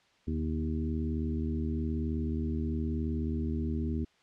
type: harmonic tone with a mistuned harmonic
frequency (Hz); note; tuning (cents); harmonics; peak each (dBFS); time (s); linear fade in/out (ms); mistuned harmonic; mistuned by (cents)
79; D#2; +27; 1 / 2 / 3 / 4 / 5; -32 / -39 / -34 / -39 / -43; 0.27-4.05; 10; 2; -48
effects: white hiss -66 dBFS RMS until 4.22 s + low-pass 4000 Hz 12 dB/octave